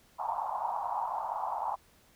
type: band-pass noise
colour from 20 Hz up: pink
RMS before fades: -34 dBFS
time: 0.18-1.76 s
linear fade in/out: 20 ms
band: 770 to 1000 Hz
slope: 48 dB/octave
effects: pink hiss -63 dBFS RMS until 2.15 s

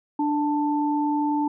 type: tone pair together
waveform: sine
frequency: 295 / 884 Hz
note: D4 / A5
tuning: +8 / +8 cents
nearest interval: octave + perfect fifth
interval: 1900 cents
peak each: -22 / -25 dBFS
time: 0.19-1.48 s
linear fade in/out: 5 ms
effects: none

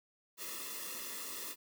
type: noise with comb filter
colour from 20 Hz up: white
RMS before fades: -43 dBFS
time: 0.37-1.56 s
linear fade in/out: 50 ms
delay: 1.3 ms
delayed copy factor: -0.85
effects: high-pass 200 Hz 12 dB/octave

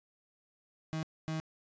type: tone bursts at uneven times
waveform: 35% pulse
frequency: 158.7 Hz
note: D#3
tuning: 35 cents sharp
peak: -32 dBFS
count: 2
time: 0.93-1.03 / 1.28-1.4 s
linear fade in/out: 0 ms
effects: resampled to 16000 Hz

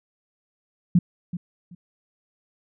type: tone with echo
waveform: sine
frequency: 175.8 Hz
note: F3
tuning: 12 cents sharp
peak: -12 dBFS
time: 0.95-0.99 s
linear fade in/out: 5 ms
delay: 380 ms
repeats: 2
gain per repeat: -14 dB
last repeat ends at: 1.75 s
effects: none

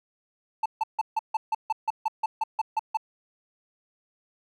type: tone bursts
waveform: triangle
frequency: 880 Hz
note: A5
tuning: in tune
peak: -20 dBFS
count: 14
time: 0.63-2.972 s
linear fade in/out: 5 ms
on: 28 ms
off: 150 ms
effects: none

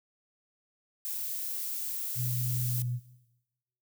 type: noise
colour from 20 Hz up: violet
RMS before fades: -35 dBFS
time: 1.05-2.82 s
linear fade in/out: 0 ms
type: tone with pitch glide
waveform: sine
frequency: 123.5 to 122.43 Hz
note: B2 to B2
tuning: 0 to -15 cents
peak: -30 dBFS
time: 2.15-3 s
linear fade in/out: 50 ms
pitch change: -15 cents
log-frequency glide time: 2.4-2.62 s
effects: noise-tail reverb RT60 1.0 s tail -17 dB re dry

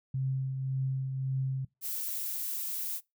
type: tone with tremolo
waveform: sine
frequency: 132.8 Hz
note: C3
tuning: 26 cents sharp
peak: -27 dBFS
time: 0.14-1.65 s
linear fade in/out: 5 ms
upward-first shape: triangle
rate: 1.8 Hz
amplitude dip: 45%
type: noise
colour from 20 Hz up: violet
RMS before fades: -35 dBFS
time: 1.81-3.01 s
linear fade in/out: 50 ms
effects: noise-tail reverb RT60 0.2 s tail -23 dB re dry

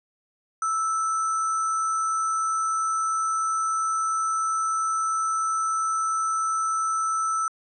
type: tone with sample-and-hold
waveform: sine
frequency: 1318.5 Hz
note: E6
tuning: in tune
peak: -22 dBFS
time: 0.62-7.48 s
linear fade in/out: 2 ms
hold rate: 7350 Hz
effects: resampled to 24000 Hz

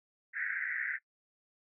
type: band-pass noise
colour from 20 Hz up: white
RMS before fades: -36 dBFS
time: 0.33-0.99 s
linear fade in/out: 50 ms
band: 1500 to 2100 Hz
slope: 96 dB/octave
effects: noise-tail reverb RT60 0.1 s tail -19 dB re dry

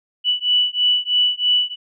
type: beating tone pair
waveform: sine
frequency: 2960 / 2963.1 Hz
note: F#7 / F#7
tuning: 0 / +2 cents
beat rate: 3.1 Hz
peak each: -18 dBFS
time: 0.24-1.76 s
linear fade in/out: 50 ms
effects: none

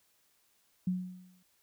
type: tone with exponential decay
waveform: sine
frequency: 182.6 Hz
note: F#3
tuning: 23 cents flat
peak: -26 dBFS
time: 0.87-1.43 s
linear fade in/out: 5 ms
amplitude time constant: 120 ms
effects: white hiss -71 dBFS RMS until 1.62 s

